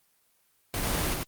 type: noise with echo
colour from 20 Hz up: pink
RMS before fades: -30 dBFS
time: 0.74-1.14 s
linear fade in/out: 0 ms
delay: 92 ms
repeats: 1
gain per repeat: -2 dB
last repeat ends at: 1.232 s
effects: white hiss -68 dBFS RMS until 1.27 s + Opus 24 kbps